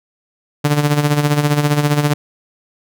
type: tone with tremolo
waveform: sawtooth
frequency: 147 Hz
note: D3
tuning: 2 cents sharp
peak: -6 dBFS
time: 0.64-2.14 s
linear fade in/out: 10 ms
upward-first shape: sine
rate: 15 Hz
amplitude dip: 65%
effects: none